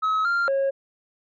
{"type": "tone with pitch steps", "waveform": "sine", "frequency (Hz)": [1282, 1391, 546], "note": ["E6", "F6", "C#5"], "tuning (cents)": [-49, -7, -26], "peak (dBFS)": -17, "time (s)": [0.02, 0.71], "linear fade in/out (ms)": 20, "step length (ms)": 230, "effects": ["tanh soft clip ceiling -19 dBFS"]}